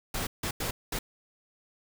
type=noise bursts at uneven times; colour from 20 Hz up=pink; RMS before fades=-32 dBFS; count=4; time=0.14-0.27 / 0.43-0.51 / 0.6-0.71 / 0.92-0.99 s; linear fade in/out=5 ms; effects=none